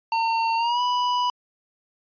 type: tone with pitch glide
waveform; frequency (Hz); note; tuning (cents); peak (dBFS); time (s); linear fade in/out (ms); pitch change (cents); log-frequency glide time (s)
square; 909 to 985.6; A#5 to B5; -44 to -4; -21; 0.12-1.3; 2; +140; 0.56-0.81
effects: resampled to 11025 Hz